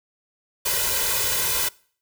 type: noise with comb filter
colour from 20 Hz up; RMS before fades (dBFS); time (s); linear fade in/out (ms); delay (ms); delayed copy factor
white; -23; 0.65-1.69; 10; 2; +1
effects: noise-tail reverb RT60 0.5 s tail -24 dB re dry